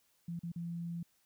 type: tone with dropouts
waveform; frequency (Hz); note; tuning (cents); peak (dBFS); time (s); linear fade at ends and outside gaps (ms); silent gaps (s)
sine; 170.1; F3; -45; -37; 0.28-1.03; 5; 0.393-0.433 / 0.519-0.559
effects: white hiss -73 dBFS RMS until 1.25 s